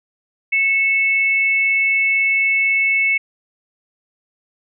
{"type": "tone pair together", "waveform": "sine", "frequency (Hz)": [2201, 2637], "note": ["C#7", "E7"], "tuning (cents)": [-13, 0], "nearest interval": "minor third", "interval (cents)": 313, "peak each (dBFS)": [-14, -22], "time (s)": [0.52, 3.18], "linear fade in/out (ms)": 10, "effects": []}